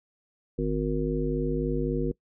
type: harmonic tone with a mistuned harmonic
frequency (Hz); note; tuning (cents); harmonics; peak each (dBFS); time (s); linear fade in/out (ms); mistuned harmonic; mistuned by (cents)
51.91; G#1; 0; 1 / 3 / 5 / 7 / 9; -31 / -31 / -31 / -31 / -31; 0.58-2.12; 10; 1; -23
effects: noise-tail reverb RT60 0.1 s tail -22 dB re dry